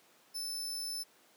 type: tone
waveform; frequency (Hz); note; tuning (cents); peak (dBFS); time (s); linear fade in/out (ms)
sawtooth; 5274; E8; 0; -34; 0.34-1.04; 20
effects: pink hiss -64 dBFS RMS until 1.36 s + high-pass 300 Hz 12 dB/octave